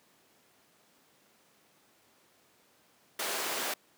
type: high-pass noise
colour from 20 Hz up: pink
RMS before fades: -34 dBFS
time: 3.19-3.74 s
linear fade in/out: 5 ms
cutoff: 430 Hz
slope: 12 dB/octave
effects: pink hiss -65 dBFS RMS until 3.97 s + high-pass 200 Hz 12 dB/octave